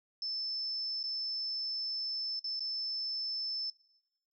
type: tone with dropouts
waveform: sine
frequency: 5274 Hz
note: E8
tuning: in tune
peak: -34 dBFS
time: 0.22-3.7 s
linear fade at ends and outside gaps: 2 ms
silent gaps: 1.03-1.038 / 2.394-2.442 / 2.595-2.605 s
effects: noise-tail reverb RT60 1.0 s tail -21 dB re dry